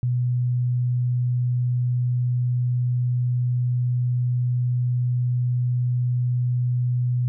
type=tone; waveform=sine; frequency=123.47 Hz; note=B2; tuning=in tune; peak=-19 dBFS; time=0.03-7.28 s; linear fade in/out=0 ms; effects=none